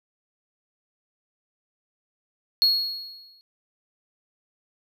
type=tone with exponential decay; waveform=triangle; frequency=4319 Hz; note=C#8; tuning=46 cents flat; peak=-13 dBFS; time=2.62-3.41 s; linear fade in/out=0 ms; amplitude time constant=170 ms; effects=none